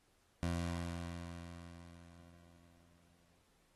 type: tone with exponential decay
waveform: 20% pulse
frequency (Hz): 85.9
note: F2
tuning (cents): -28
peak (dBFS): -29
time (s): 0.43-3.42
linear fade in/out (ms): 0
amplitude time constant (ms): 650
effects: pink hiss -74 dBFS RMS until 3.75 s + AAC 32 kbps